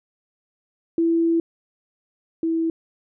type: tone pair in turn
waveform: sine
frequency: 332.4 / 327.4 Hz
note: E4 / E4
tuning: +15 / -12 cents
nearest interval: unison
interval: 27 cents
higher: first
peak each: -16 / -19 dBFS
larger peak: first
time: 0.98-1.4 / 2.43-2.7 s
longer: first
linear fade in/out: 2 ms
effects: none